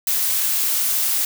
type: noise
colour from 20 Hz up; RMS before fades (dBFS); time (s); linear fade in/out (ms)
blue; -20; 0.07-1.25; 2
effects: none